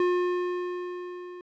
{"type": "tone with level ramp", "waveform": "square", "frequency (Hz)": 357.6, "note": "F4", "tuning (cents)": 41, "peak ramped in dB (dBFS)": [-21, -40], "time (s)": [0, 1.41], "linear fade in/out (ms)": 2, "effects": ["low-pass 2000 Hz 12 dB/octave"]}